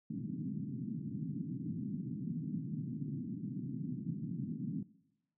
pink band-pass noise, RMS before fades -40 dBFS, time 0.1-4.83 s, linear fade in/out 5 ms, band 130 to 280 Hz, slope 48 dB/octave, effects noise-tail reverb RT60 0.9 s tail -20 dB re dry

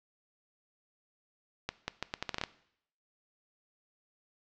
accelerating click train, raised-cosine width 0.2 ms, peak -15 dBFS, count 10, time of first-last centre 1.69-2.437 s, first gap 190 ms, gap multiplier 0.77, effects noise-tail reverb RT60 0.7 s tail -18 dB re dry + low-pass 5000 Hz 12 dB/octave

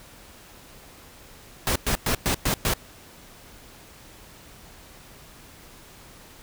pink noise bursts, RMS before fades -23 dBFS, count 6, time 1.67-2.736 s, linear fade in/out 0 ms, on 86 ms, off 110 ms, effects pink hiss -48 dBFS RMS until 6.42 s

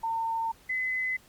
sine tone pair in turn, 907 / 2027 Hz, A#5 / B6, -48 / +45 cents, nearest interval octave + major second, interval 1393 cents, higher second, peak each -27 dBFS, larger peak neither, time 0.03-0.52 / 0.69-1.17 s, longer first, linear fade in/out 10 ms, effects pink hiss -58 dBFS RMS until 1.28 s + Opus 48 kbps

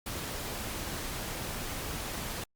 pink noise, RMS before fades -37 dBFS, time 0.06-2.44 s, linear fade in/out 5 ms, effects Opus 48 kbps

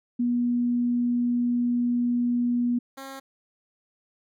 sine / 10% pulse tone pair in turn, 241.9 / 269.8 Hz, B3 / C#4, -36 / -47 cents, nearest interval major second, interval 189 cents, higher second, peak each -21 / -29 dBFS, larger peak first, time 0.19-2.79 / 2.97-3.2 s, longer first, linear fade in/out 10 ms, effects none

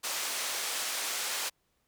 white band-pass noise, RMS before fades -34 dBFS, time 0.03-1.5 s, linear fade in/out 20 ms, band 500 to 8600 Hz, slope 12 dB/octave, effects pink hiss -75 dBFS RMS until 1.87 s

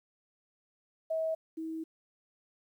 sine tone pair in turn, 643 / 321.5 Hz, E5 / E4, -43 / -43 cents, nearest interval octave, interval 1200 cents, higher first, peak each -29 / -35 dBFS, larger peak first, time 1.1-1.35 / 1.57-1.84 s, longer second, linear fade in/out 10 ms, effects 11-bit

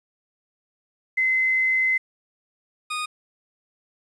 sine / 20% pulse tone pair in turn, 2052 / 1235.7 Hz, C7 / D#6, -34 / -12 cents, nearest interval major sixth, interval 878 cents, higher first, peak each -18 / -21 dBFS, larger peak first, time 1.17-1.98 / 2.9-3.06 s, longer first, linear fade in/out 10 ms, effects resampled to 22050 Hz + 9-bit

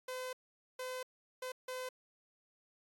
sawtooth tone bursts at uneven times, 510 Hz, C5, 44 cents flat, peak -36 dBFS, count 4, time 0.08-0.33 / 0.79-1.03 / 1.42-1.52 / 1.68-1.89 s, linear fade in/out 5 ms, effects AAC 64 kbps

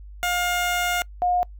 15% pulse / sine tone pair in turn, 710 / 716.2 Hz, F5 / F5, +28 / +43 cents, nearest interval unison, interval 15 cents, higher second, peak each -15 / -18 dBFS, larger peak first, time 0.23-1.02 / 1.22-1.43 s, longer first, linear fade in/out 0 ms, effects noise-tail reverb RT60 0.1 s tail -25 dB re dry + added 50 Hz sine -38 dBFS peak until 1.59 s

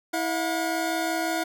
25% pulse tone pair together, 326.4 / 718.5 Hz, E4 / F5, -17 / +49 cents, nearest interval octave + major second, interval 1366 cents, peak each -24 dBFS, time 0.13-1.44 s, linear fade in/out 10 ms, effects none

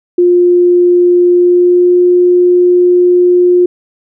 sine tone with pitch glide, 353.7 to 356.6 Hz, F4 to F4, +22 to +36 cents, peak -4 dBFS, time 0.18-3.66 s, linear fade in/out 5 ms, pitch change +14 cents, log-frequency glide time 1.34-1.98 s, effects none

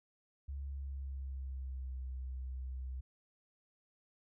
sine tone with pitch glide, 69.3 to 64.29 Hz, C#2 to C2, 0 to -30 cents, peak -39 dBFS, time 0.48-3.01 s, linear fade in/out 10 ms, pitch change -130 cents, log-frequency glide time 0.64-2 s, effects none

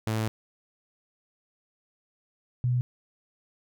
sawtooth / sine tone pair in turn, 110 / 123.78 Hz, A2 / B2, 0 / +4 cents, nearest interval major second, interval 204 cents, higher second, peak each -22 dBFS, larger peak neither, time 0.07-0.28 / 2.64-2.81 s, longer first, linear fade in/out 0 ms, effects none

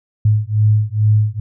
sine beating tone pair, 105.6 / 107.9 Hz, G#2 / A2, +29 / -33 cents, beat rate 2.3 Hz, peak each -14 dBFS, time 0.25-1.4 s, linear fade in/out 5 ms, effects none

